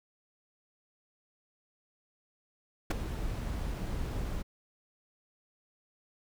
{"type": "noise with ADSR envelope", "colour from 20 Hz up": "brown", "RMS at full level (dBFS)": -20, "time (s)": [2.9, 4.43], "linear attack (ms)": 12, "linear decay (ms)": 9, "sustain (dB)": -15, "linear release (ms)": 21, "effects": []}